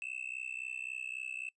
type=tone with amplitude modulation; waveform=triangle; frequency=2637 Hz; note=E7; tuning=in tune; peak=-33 dBFS; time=0.02-1.49 s; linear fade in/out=0 ms; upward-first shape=sine; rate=63.7 Hz; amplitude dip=100%; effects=noise-tail reverb RT60 0.1 s tail -21 dB re dry + resampled to 24000 Hz